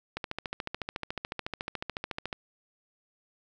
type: click train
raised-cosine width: 0.3 ms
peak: -17 dBFS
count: 31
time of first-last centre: 0.17-2.328 s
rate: 13.9 Hz
effects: none